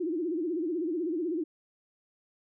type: tone with vibrato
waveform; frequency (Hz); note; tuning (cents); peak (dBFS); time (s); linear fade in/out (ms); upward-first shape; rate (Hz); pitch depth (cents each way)
sine; 333.7; E4; +21; -28; 0-1.44; 10; sine; 16; 160
effects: none